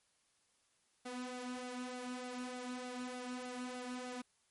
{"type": "tone with flanger", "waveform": "sawtooth", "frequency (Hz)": 249.9, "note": "B3", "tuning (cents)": 21, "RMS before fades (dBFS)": -44, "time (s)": [1.05, 4.22], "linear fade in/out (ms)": 10, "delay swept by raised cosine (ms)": [1.4, 3.3], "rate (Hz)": 3.3, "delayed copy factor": 0.6, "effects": ["white hiss -75 dBFS RMS until 4.5 s", "MP3 48 kbps"]}